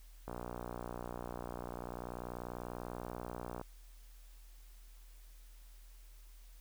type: click train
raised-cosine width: 1 ms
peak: -28 dBFS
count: 202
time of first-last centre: 0.28-3.613 s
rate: 60.3 Hz
effects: added 40 Hz sine -53 dBFS peak until 6.6 s + white hiss -66 dBFS RMS until 6.6 s